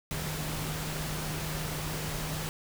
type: tone in noise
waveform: sine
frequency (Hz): 154.8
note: D#3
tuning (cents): -9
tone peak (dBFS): -36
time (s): 0.11-2.49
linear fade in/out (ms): 0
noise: pink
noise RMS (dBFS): -36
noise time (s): 0.11-2.49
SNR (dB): -3
effects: none